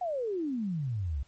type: exponential sweep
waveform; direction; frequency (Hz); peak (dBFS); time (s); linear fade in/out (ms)
sine; down; 748 to 63.3; -29; 0.01-1.23; 5
effects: pink hiss -65 dBFS RMS until 1.27 s + MP3 32 kbps